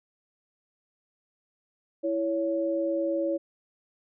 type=tone pair together; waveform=sine; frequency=330.8 / 559.2 Hz; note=E4 / C#5; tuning=+6 / +15 cents; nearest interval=major sixth; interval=909 cents; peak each=-28 / -27 dBFS; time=2.03-3.38 s; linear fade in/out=20 ms; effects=none

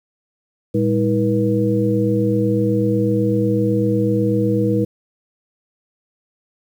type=tone cluster; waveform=sine; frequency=114 / 202 / 320.1 / 482.2 Hz; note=A#2 / G#3 / D#4 / B4; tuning=-38 / -48 / +49 / -41 cents; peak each=-20 dBFS; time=0.74-4.85 s; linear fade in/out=10 ms; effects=8-bit

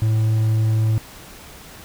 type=tone; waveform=triangle; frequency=110 Hz; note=A2; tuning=in tune; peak=-13 dBFS; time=0.02-0.98 s; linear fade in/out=0 ms; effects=pink hiss -41 dBFS RMS until 1.84 s

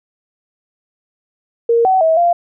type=tone with pitch steps; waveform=sine; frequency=465.6 / 755 / 645 / 692 Hz; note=A#4 / F#5 / E5 / F5; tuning=-2 / +35 / -38 / -16 cents; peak=-9 dBFS; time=1.69-2.33 s; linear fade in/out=5 ms; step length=160 ms; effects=none

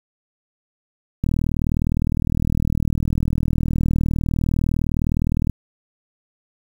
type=click train; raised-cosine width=5 ms; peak=-8 dBFS; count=170; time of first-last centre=1.24-5.497 s; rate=39.7 Hz; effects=7-bit

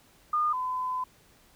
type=tone pair in turn; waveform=sine; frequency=1218 / 1013.9 Hz; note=D#6 / B5; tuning=-37 / +45 cents; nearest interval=minor third; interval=318 cents; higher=first; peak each=-23 / -28 dBFS; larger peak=first; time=0.33-0.53 / 0.53-1.04 s; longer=second; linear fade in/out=5 ms; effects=pink hiss -60 dBFS RMS until 1.55 s

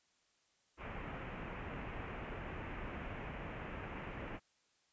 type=low-pass noise; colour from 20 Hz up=pink; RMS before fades=-45 dBFS; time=0.77-4.4 s; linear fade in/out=50 ms; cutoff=2700 Hz; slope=48 dB/octave; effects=white hiss -75 dBFS RMS until 4.92 s + resampled to 16000 Hz

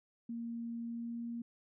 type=tone with pitch glide; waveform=sine; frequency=232.9 to 234.7 Hz; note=A#3 to A#3; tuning=-1 to +12 cents; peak=-38 dBFS; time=0.29-1.42 s; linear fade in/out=5 ms; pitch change=+13 cents; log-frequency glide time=0.82-1.27 s; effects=none

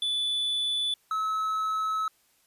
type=tone pair in turn; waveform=triangle; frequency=3474 / 1293 Hz; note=A7 / E6; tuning=-23 / -34 cents; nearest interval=octave + perfect fourth; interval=1711 cents; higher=first; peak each=-24 dBFS; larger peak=neither; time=0.02-0.94 / 1.11-2.08 s; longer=second; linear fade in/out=2 ms; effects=white hiss -66 dBFS RMS until 2.46 s + resampled to 32000 Hz

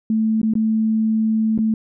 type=tone with dropouts; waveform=sine; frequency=220 Hz; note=A3; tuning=in tune; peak=-15 dBFS; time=0.1-1.74 s; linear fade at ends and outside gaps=2 ms; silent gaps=0.416-0.43 / 0.537-0.553 / 1.578-1.588 s; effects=none

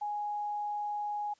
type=tone; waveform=sine; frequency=830.6 Hz; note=G#5; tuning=in tune; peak=-32 dBFS; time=0.01-1.34 s; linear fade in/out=10 ms; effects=white hiss -68 dBFS RMS until 1.39 s + resampled to 16000 Hz

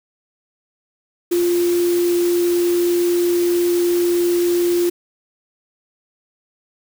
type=tone in noise; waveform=sine; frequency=349.2 Hz; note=F4; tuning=in tune; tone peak=-14 dBFS; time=1.31-4.9 s; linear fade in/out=10 ms; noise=white; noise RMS=-30 dBFS; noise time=1.31-4.9 s; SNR=+13 dB; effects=none

